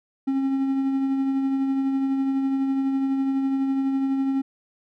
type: tone with tremolo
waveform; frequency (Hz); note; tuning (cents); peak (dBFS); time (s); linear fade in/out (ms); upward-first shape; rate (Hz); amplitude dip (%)
triangle; 270; C#4; -45; -17; 0.27-4.42; 10; triangle; 12; 35
effects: none

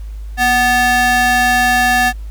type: ring-modulated tone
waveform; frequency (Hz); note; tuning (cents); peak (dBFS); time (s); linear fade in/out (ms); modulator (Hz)
square; 493.9; B4; 0; -8; 0.37-2.13; 50; 1240
effects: added 52 Hz sine -24 dBFS peak until 2.3 s + pink hiss -50 dBFS RMS until 2.3 s

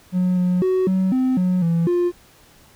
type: tone with pitch steps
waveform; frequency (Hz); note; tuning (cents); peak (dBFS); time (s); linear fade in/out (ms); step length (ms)
triangle; 182 / 180.3 / 372.7 / 188.1 / 258 / 182.4 / 167.6 / 351.9; F#3 / F#3 / F#4 / F#3 / C4 / F#3 / E3 / F4; -28 / -45 / +13 / +29 / -24 / -24 / +29 / +13; -13; 0.12-2.12; 50; 250
effects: tanh soft clip ceiling -10 dBFS + pink hiss -51 dBFS RMS until 2.75 s

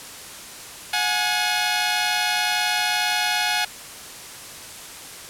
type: tone pair together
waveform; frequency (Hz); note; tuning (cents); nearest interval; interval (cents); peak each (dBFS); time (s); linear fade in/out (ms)
10% pulse; 727.1 / 838; F#5 / G#5; -30 / +15; major second; 245; -15 / -14; 0.93-3.65; 5
effects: white hiss -38 dBFS RMS until 5.29 s + low-pass 11000 Hz 12 dB/octave

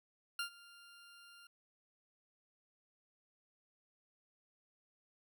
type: tone with ADSR envelope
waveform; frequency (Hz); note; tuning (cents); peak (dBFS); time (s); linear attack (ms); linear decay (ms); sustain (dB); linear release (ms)
20% pulse; 1396.9; F6; 0; -30; 0.39-1.47; 3; 100; -22; 3
effects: none

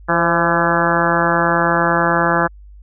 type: harmonic tone with a mistuned harmonic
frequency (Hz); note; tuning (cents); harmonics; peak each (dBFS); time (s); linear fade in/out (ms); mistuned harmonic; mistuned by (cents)
169.2; E3; +45; 1 / 2 / 3 / 4 / 5 / 6 / 7 / 8 / 9 / 10; -22 / -22 / -22 / -22 / -22 / -22 / -22 / -22 / -22 / -22; 0.08-2.48; 20; 3; +39
effects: added 50 Hz sine -37 dBFS peak until 2.82 s

